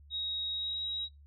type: tone with pitch glide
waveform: sine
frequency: 3787 to 3827 Hz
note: A#7 to A#7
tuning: +27 to +45 cents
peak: -33 dBFS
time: 0.1-1.09 s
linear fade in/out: 50 ms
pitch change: +18 cents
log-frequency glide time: 0.52-0.81 s
effects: noise-tail reverb RT60 0.2 s tail -22 dB re dry + added 72 Hz sine -53 dBFS peak until 1.26 s